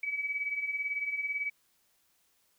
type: beating tone pair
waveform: sine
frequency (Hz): 2267 / 2285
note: C#7 / D7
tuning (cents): +38 / -48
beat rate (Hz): 18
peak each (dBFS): -38 / -32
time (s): 0.03-1.5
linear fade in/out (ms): 5
effects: white hiss -71 dBFS RMS until 2.58 s